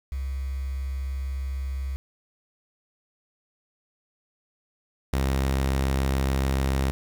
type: tone pair in turn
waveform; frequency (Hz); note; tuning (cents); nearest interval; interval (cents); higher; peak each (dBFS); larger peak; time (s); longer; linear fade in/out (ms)
sine / sawtooth; 67 / 67; C2 / C2; +42 / +42; unison; 0; neither; -27 / -18; second; 0.12-1.96 / 5.13-6.91; first; 0
effects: 8-bit